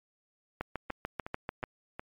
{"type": "two click trains", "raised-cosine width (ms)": 0.5, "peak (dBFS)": [-18, -24], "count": [8, 4], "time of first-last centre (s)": [[0.61, 1.638], [0.9, 1.995]], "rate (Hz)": [6.81, 2.74], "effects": ["MP3 96 kbps"]}